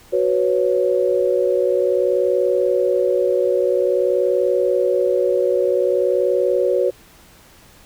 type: chord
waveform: sine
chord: F# suspended fourth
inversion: none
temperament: equal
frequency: 370 / 493.9 / 554.4 Hz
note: F#4 / B4 / C#5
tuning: 0 / 0 / 0 cents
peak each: -19 dBFS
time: 0.12-6.91 s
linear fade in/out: 20 ms
effects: pink hiss -48 dBFS RMS until 7.85 s